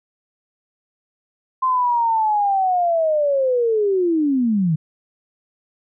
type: linear sweep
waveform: sine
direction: down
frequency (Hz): 1046.5 to 149.3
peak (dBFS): -15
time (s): 1.62-4.76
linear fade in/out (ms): 10
effects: none